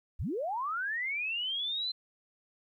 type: linear sweep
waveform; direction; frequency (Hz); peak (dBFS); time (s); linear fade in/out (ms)
sine; up; 32.7 to 4116; -31; 0.19-1.92; 10
effects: 12-bit